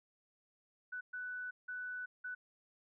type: tone bursts at uneven times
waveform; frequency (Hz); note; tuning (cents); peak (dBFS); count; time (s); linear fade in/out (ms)
sine; 1490; F#6; +12; -40; 4; 0.92-1.01 / 1.13-1.51 / 1.68-2.06 / 2.24-2.35; 10
effects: none